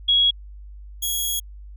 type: tone pair in turn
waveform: sine / 10% pulse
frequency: 3322 / 3322 Hz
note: G#7 / G#7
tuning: 0 / 0 cents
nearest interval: unison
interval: 0 cents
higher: neither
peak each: -14 dBFS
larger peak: neither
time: 0.08-0.31 / 1.02-1.4 s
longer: second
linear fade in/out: 10 ms
effects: added 50 Hz sine -37 dBFS peak until 1.76 s